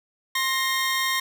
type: tone pair together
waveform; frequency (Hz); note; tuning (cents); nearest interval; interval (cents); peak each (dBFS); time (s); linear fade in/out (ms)
20% pulse; 1056 / 1858.9; C6 / A#6; +16 / -5; minor seventh; 979; -20; 0.35-1.2; 5
effects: none